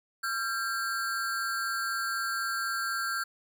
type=ring-modulated tone; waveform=square; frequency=1480 Hz; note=F#6; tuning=in tune; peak=-27 dBFS; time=0.23-3.24 s; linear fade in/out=10 ms; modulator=112 Hz; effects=11-bit